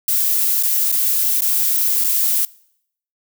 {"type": "noise with dropouts", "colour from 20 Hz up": "violet", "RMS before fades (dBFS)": -17, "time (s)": [0.08, 2.45], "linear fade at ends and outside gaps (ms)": 2, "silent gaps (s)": [[0.627, 0.634], [0.917, 0.924], [1.408, 1.419], [2.04, 2.044]], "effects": ["noise-tail reverb RT60 0.7 s tail -23 dB re dry"]}